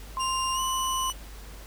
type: tone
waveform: sine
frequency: 1046.5 Hz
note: C6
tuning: in tune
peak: -27 dBFS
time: 0.17-1.1 s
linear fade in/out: 0 ms
type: tone with pitch glide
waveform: 20% pulse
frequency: 2802 to 2965 Hz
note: F7 to F#7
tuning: +5 to +3 cents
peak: -24 dBFS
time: 0.19-1.13 s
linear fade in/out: 20 ms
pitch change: +98 cents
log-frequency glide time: 0.54-0.6 s
effects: added 50 Hz sine -42 dBFS peak until 1.66 s + pink hiss -48 dBFS RMS until 1.66 s